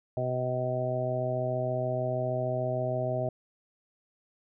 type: harmonic tone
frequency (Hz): 126.5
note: B2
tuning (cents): +42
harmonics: 1 / 2 / 3 / 4 / 5 / 6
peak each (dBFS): -32 / -40 / -37 / -40 / -30 / -40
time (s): 0.17-3.29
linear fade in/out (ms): 2
effects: none